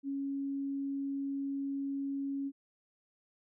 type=tone; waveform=sine; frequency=276.6 Hz; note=C#4; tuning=4 cents flat; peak=-33 dBFS; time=0.03-2.52 s; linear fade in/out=50 ms; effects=none